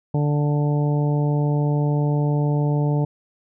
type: harmonic tone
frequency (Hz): 146.83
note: D3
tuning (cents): 0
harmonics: 1 / 2 / 3 / 4 / 5 / 6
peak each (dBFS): -18 / -27 / -29 / -32 / -35 / -34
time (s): 0.14-3.05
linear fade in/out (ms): 5
effects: none